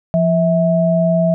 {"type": "tone pair together", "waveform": "sine", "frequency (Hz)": [172.16, 650], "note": ["F3", "E5"], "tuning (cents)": [-25, -24], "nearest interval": "octave + major seventh", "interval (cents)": 2301, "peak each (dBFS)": -14, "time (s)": [0.14, 1.34], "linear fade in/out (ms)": 0, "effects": []}